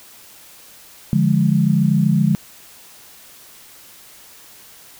sine chord, D diminished, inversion none, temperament equal, 146.83 / 174.61 / 207.7 Hz, D3 / F3 / Ab3, 0 / 0 / 0 cents, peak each -17 dBFS, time 1.13-2.35 s, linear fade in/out 0 ms, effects white hiss -44 dBFS RMS until 4.99 s

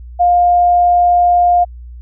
sine tone, 706 Hz, F5, 19 cents sharp, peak -7 dBFS, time 0.19-1.65 s, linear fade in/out 20 ms, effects added 60 Hz sine -29 dBFS peak until 2.01 s

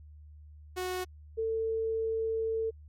sawtooth / sine tone pair in turn, 366.9 / 447.1 Hz, F#4 / A4, -15 / +28 cents, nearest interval minor third, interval 343 cents, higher second, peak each -28 / -28 dBFS, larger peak neither, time 0.76-1.05 / 1.37-2.71 s, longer second, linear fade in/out 20 ms, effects added 75 Hz sine -48 dBFS peak until 2.88 s + MP3 64 kbps

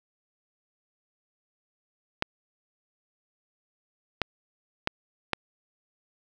clicks, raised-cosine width 0.3 ms, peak -8 dBFS, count 4, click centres 2.224 / 4.217 / 4.874 / 5.333 s, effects none

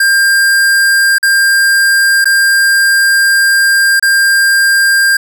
square tone with dropouts, 1598 Hz, G6, 33 cents sharp, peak -7 dBFS, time 0-5.17 s, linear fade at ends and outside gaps 5 ms, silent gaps 1.184-1.228 / 2.244-2.255 / 3.997-4.025 s, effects none

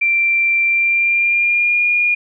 sine tone with pitch glide, 2357 to 2427 Hz, D7 to D#7, +6 to -44 cents, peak -12 dBFS, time 0.01-2.15 s, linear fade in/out 10 ms, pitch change +50 cents, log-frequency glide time 0.65-1.84 s, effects none

